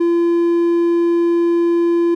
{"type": "tone", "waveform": "triangle", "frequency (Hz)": 341.3, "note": "F4", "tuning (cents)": -40, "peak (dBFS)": -10, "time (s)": [0, 2.15], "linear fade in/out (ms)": 10, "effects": []}